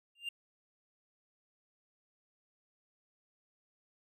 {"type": "tone with exponential growth", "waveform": "triangle", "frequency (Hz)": 2794, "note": "F7", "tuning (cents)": 0, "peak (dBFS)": -31, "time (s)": [0.15, 0.29], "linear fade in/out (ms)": 5, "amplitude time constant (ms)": 29, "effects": []}